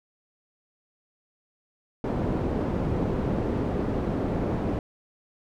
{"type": "low-pass noise", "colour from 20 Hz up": "white", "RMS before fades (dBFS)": -27, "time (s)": [2.04, 4.79], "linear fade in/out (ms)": 2, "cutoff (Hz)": 370, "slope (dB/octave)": 12, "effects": []}